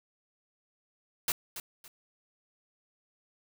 white noise with echo, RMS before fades -29 dBFS, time 1.28-1.32 s, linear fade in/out 2 ms, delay 280 ms, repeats 2, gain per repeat -11 dB, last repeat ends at 1.88 s, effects none

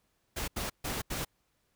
pink noise bursts at uneven times, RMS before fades -35 dBFS, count 4, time 0.36-0.48 / 0.56-0.7 / 0.84-1.02 / 1.1-1.25 s, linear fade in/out 10 ms, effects pink hiss -75 dBFS RMS until 1.75 s

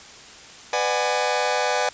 sawtooth chord, G# half-diminished seventh, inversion first, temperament just, 498.4 / 598 / 747.5 / 830.6 Hz, B4 / D5 / F#5 / G#5, +16 / +31 / +17 / 0 cents, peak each -22 dBFS, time 0.73-1.89 s, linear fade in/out 2 ms, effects white hiss -43 dBFS RMS until 1.93 s + resampled to 16000 Hz

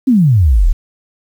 sine exponential sweep, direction down, 278.4 to 32.7 Hz, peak -6 dBFS, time 0.07-0.73 s, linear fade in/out 10 ms, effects 7-bit

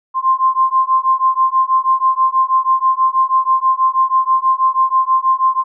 sine beating tone pair, 1046.5 / 1052.7 Hz, C6 / C6, 0 / +10 cents, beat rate 6.2 Hz, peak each -14 dBFS, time 0.14-5.64 s, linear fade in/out 50 ms, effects none

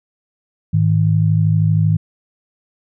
sine tone pair together, 105.1 / 157.85 Hz, G#2 / D#3, +21 / +25 cents, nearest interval perfect fifth, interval 704 cents, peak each -14 dBFS, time 0.73-1.97 s, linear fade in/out 10 ms, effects none

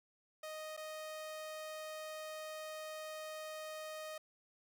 sawtooth tone with dropouts, 622.3 Hz, D#5, in tune, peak -40 dBFS, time 0.43-4.18 s, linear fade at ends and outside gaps 5 ms, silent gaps 0.767-0.774 s, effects none

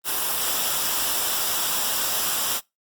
white noise with comb filter, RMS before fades -24 dBFS, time 0.04-2.61 s, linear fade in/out 50 ms, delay 0.46 ms, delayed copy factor -0.55, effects noise-tail reverb RT60 0.2 s tail -23 dB re dry + Opus 32 kbps

